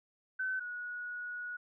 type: tone pair in turn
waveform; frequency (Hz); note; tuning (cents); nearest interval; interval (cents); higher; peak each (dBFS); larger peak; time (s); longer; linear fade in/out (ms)
sine; 1523 / 1459.1; F#6 / F#6; +50 / -25; minor second; 75; first; -32 / -38; first; 0.39-0.6 / 0.6-1.57; second; 10
effects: none